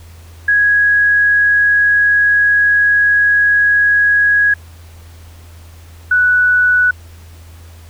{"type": "tone pair in turn", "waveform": "sine", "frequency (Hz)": [1661.2, 1480], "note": ["G#6", "F#6"], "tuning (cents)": [0, 0], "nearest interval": "major second", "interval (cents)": 200, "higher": "first", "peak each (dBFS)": -8, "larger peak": "neither", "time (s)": [[0.48, 4.54], [6.11, 6.91]], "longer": "first", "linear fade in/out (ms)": 5, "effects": ["added 83 Hz sine -35 dBFS peak until 7.89 s", "pink hiss -45 dBFS RMS until 7.89 s"]}